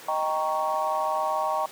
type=chord; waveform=sine; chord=Eb dominant seventh; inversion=none; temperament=equal; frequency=622.3 / 784 / 932.3 / 1108.7 Hz; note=Eb5 / G5 / Bb5 / Db6; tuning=0 / 0 / 0 / 0 cents; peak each=-29 dBFS; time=0.08-1.66 s; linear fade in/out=5 ms; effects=pink hiss -44 dBFS RMS until 1.71 s + high-pass 300 Hz 12 dB/octave